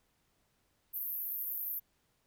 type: band-pass noise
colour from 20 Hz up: white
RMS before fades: -38 dBFS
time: 0.93-1.8 s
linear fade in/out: 20 ms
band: 12000 to 15000 Hz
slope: 96 dB/octave
effects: pink hiss -75 dBFS RMS until 2.26 s